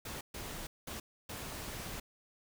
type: noise bursts at uneven times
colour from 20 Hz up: pink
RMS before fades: -43 dBFS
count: 4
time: 0.05-0.21 / 0.34-0.67 / 0.87-1 / 1.29-2 s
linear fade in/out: 5 ms
effects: none